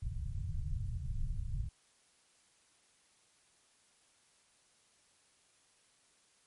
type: low-pass noise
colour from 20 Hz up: pink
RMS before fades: -37 dBFS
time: 0.02-1.69 s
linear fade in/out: 5 ms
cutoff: 140 Hz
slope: 48 dB/octave
effects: white hiss -69 dBFS RMS until 6.46 s + MP3 48 kbps